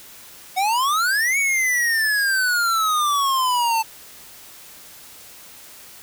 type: exponential two-way sweep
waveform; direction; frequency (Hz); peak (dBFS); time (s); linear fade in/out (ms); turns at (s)
square; up then down; 730 to 2259 to 882; -18; 0.56-3.83; 20; 1.38
effects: white hiss -43 dBFS RMS until 6.02 s